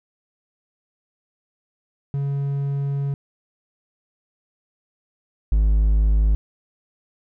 triangle tone pair in turn, 140 / 52.44 Hz, C#3 / G#1, +18 / +17 cents, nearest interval octave + perfect fourth, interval 1701 cents, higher first, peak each -19 / -12 dBFS, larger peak second, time 2.14-3.14 / 5.52-6.35 s, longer first, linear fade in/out 0 ms, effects none

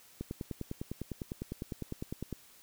click train, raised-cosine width 3 ms, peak -24 dBFS, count 22, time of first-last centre 0.21-2.327 s, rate 9.92 Hz, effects white hiss -59 dBFS RMS until 2.62 s

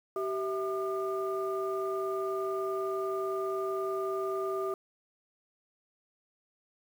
sine tone cluster, 385.6 / 654 / 1206 Hz, G4 / E5 / D6, -28 / -14 / +46 cents, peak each -31 / -37 / -36 dBFS, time 0.16-4.74 s, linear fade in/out 2 ms, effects tanh soft clip ceiling -22 dBFS + 9-bit

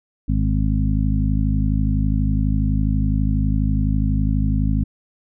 harmonic tone with a mistuned harmonic, 52.1 Hz, G#1, 6 cents sharp, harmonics 1 / 2 / 3 / 4 / 5, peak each -19 / -22 / -24 / -25 / -26 dBFS, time 0.28-4.84 s, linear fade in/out 10 ms, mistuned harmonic 5, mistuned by +18 cents, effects none

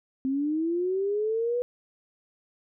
sine linear sweep, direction up, 260 to 493.9 Hz, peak -24 dBFS, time 0.25-1.62 s, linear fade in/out 0 ms, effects none

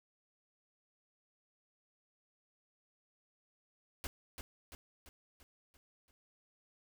pink noise with echo, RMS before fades -41 dBFS, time 4.04-4.07 s, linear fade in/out 0 ms, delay 340 ms, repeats 6, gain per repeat -5 dB, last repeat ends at 6.11 s, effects none

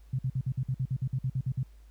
sine tone bursts, 130 Hz, C3, 11 cents flat, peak -26 dBFS, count 14, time 0.13-1.632 s, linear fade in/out 5 ms, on 59 ms, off 52 ms, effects added 52 Hz sine -50 dBFS peak until 1.9 s + pink hiss -68 dBFS RMS until 1.9 s

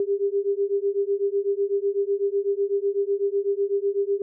sine beating tone pair, 395.8 / 403.8 Hz, G4 / G#4, +17 / -49 cents, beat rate 8 Hz, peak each -24 dBFS, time 0-4.22 s, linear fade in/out 2 ms, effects none

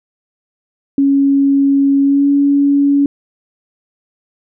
sine tone with pitch glide, 277.2 to 282.4 Hz, C#4 to C#4, 0 to +32 cents, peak -8 dBFS, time 0.98-3.06 s, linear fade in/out 2 ms, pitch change +32 cents, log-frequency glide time 2.02-2.28 s, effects none

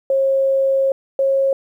sine tone pair in turn, 540 / 542.3 Hz, C#5 / C#5, -45 / -38 cents, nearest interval unison, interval 7 cents, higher second, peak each -13 dBFS, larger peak neither, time 0.1-0.92 / 1.19-1.53 s, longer first, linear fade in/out 2 ms, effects 9-bit

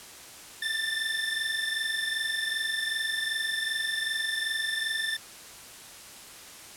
25% pulse tone pair together, 1768.4 / 1791 Hz, A6 / A6, +8 / +30 cents, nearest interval unison, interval 22 cents, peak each -27 dBFS, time 0.62-5.17 s, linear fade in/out 5 ms, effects white hiss -46 dBFS RMS until 6.76 s + low-pass 11000 Hz 12 dB/octave

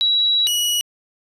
sine / sawtooth tone pair in turn, 3895 / 2918 Hz, B7 / F#7, -25 / -25 cents, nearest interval perfect fourth, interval 500 cents, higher first, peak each -14 dBFS, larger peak neither, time 0.01-0.47 / 0.47-0.81 s, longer first, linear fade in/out 0 ms, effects resampled to 32000 Hz

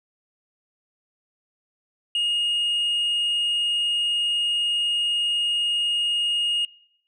sine tone, 2858 Hz, F7, 39 cents sharp, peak -18 dBFS, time 2.15-6.65 s, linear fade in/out 2 ms, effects noise-tail reverb RT60 0.7 s tail -23 dB re dry + tanh soft clip ceiling -19 dBFS

